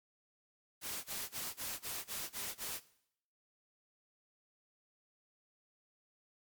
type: noise bursts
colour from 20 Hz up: white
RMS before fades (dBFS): -41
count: 8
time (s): 0.81-2.804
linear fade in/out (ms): 50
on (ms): 230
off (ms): 22
effects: noise-tail reverb RT60 0.7 s tail -18 dB re dry + MP3 96 kbps